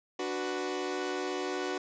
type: chord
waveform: sawtooth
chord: B minor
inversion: first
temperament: equal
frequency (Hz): 293.7 / 370 / 493.9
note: D4 / F#4 / B4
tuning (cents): 0 / 0 / 0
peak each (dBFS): -34 / -30 / -35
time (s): 0.19-1.78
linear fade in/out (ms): 5
effects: resampled to 16000 Hz + 10-bit